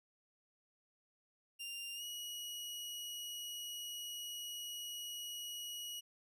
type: tone with pitch glide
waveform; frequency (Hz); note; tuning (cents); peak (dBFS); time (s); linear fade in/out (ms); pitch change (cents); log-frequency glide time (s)
sawtooth; 2794 to 2908; F7 to F#7; 0 to -31; -40; 1.59-6.01; 20; +69; 1.95-2.03
effects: none